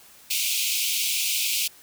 pink high-pass noise, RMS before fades -25 dBFS, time 0.3-1.68 s, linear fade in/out 10 ms, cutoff 2300 Hz, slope 96 dB/octave, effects white hiss -51 dBFS RMS until 1.82 s

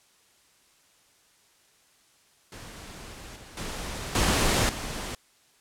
pink noise with level steps, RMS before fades -43 / -47 / -35 / -23 / -34 dBFS, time 2.52-5.15 s, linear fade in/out 2 ms, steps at 3.36 / 3.57 / 4.15 / 4.69 s, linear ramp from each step 2 ms, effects white hiss -62 dBFS RMS until 5.6 s + low-pass 10000 Hz 12 dB/octave

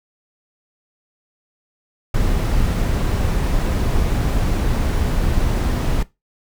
brown noise, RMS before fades -18 dBFS, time 2.14-6.03 s, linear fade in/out 5 ms, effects noise-tail reverb RT60 0.2 s tail -18 dB re dry

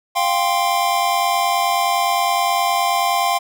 square chord, F suspended second, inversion none, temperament equal with one note detuned, 698.5 / 788.1 / 1046.5 Hz, F5 / G5 / C6, 0 / +9 / 0 cents, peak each -21 dBFS, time 0.15-3.39 s, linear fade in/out 20 ms, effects none

